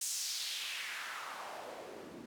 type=noise with band-pass filter sweep; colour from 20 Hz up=white; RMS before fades=-42 dBFS; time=0.01-2.26 s; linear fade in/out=5 ms; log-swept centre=7600 to 250 Hz; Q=1.9; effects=none